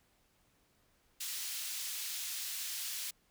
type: high-pass noise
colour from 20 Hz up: pink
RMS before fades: -40 dBFS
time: 1.2-3.11 s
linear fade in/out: 10 ms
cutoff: 3500 Hz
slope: 12 dB/octave
effects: pink hiss -72 dBFS RMS until 3.3 s